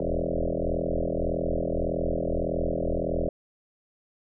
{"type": "tone with frequency modulation", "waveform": "sine", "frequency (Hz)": 293.7, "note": "D4", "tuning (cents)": 0, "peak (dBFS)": -24, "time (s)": [0, 3.29], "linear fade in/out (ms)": 2, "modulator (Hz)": 41.7, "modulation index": 7.8, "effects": []}